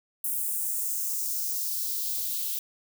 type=noise with high-pass filter sweep; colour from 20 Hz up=violet; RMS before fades=-30 dBFS; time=0.24-2.59 s; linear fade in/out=2 ms; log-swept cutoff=9800 to 3100 Hz; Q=1.9; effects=none